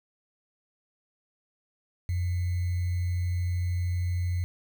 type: tone with sample-and-hold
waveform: sine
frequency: 88.7 Hz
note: F2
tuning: 27 cents sharp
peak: -25 dBFS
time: 2.09-4.44 s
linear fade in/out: 0 ms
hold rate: 2100 Hz
effects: none